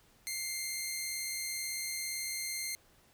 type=tone pair together; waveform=10% pulse; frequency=2093 / 2171 Hz; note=C7 / C#7; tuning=0 / -37 cents; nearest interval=minor second; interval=63 cents; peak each=-27 / -34 dBFS; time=0.27-2.75 s; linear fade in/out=0 ms; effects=pink hiss -65 dBFS RMS until 3.13 s